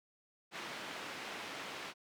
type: band-pass noise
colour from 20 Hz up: white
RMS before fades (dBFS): -45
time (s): 0.51-1.94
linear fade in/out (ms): 50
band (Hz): 180 to 2700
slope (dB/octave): 12
effects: none